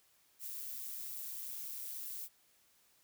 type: noise with amplitude modulation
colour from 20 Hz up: violet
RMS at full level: -42 dBFS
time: 0.39-2.29 s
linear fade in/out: 50 ms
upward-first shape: sine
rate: 130 Hz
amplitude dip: 40%
effects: white hiss -70 dBFS RMS until 3.03 s